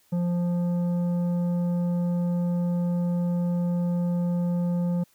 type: tone with tanh clipping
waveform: sine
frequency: 174.9 Hz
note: F3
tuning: 3 cents sharp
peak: -24 dBFS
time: 0.12-5.04 s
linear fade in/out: 10 ms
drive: 9 dB
effects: white hiss -63 dBFS RMS until 5.14 s